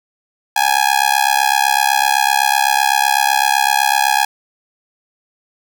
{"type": "tone with amplitude modulation", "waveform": "sawtooth", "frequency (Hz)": 830.6, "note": "G#5", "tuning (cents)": 0, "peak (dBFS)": -4, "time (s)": [0.56, 4.25], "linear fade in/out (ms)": 5, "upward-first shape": "sine", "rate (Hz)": 67.9, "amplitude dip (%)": 100, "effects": []}